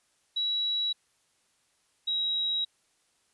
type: tone pair in turn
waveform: sine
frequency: 3900 / 3844 Hz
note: B7 / B7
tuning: -23 / -48 cents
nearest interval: unison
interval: 25 cents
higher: first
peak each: -26 dBFS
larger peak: neither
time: 0.36-0.93 / 2.07-2.65 s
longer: second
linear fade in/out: 10 ms
effects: white hiss -70 dBFS RMS until 3.33 s + resampled to 24000 Hz